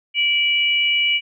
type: tone pair together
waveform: sine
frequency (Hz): 2323 / 2927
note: D7 / F#7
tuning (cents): -20 / -19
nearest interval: major third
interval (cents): 401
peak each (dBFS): -18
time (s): 0.14-1.21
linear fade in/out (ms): 50
effects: none